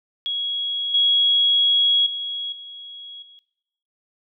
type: tone with level steps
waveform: sine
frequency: 3322 Hz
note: G#7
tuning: in tune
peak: -22 / -14 / -25 / -35 / -45 dBFS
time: 0.26-3.39 s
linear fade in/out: 0 ms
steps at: 0.94 / 2.06 / 2.52 / 3.22 s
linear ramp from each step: 5 ms
effects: noise-tail reverb RT60 0.9 s tail -19 dB re dry